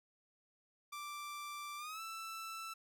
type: tone with pitch glide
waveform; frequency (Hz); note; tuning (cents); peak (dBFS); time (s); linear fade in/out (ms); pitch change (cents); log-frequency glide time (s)
sawtooth; 1174.7 to 1326.2; D6 to E6; 0 to +10; -40; 0.92-2.74; 10; +210; 1.77-2.01
effects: none